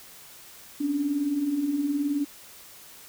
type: beating tone pair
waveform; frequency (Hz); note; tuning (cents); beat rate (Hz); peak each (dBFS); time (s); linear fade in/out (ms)
sine; 270 / 289; C#4 / D4; -45 / -28; 19; -33 / -24; 0.8-2.25; 10
effects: white hiss -48 dBFS RMS until 3.08 s